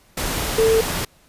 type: tone in noise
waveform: sine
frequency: 446.6 Hz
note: A4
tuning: 26 cents sharp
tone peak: -13 dBFS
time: 0.58-0.81 s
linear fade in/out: 5 ms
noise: pink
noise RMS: -24 dBFS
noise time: 0.17-1.05 s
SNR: +8 dB
effects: pink hiss -55 dBFS RMS until 1.28 s + resampled to 32000 Hz